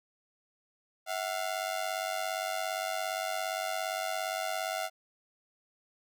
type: ring-modulated tone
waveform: sawtooth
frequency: 698.5 Hz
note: F5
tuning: in tune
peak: -25 dBFS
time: 1.06-4.9 s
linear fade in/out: 50 ms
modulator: 48.7 Hz
effects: none